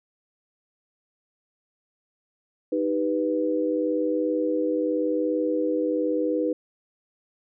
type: chord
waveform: sine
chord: Eb augmented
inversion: none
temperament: equal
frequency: 311.1 / 392 / 493.9 Hz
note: Eb4 / G4 / B4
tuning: 0 / 0 / 0 cents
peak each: -25 / -30 / -25 dBFS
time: 2.72-6.53 s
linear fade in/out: 5 ms
effects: none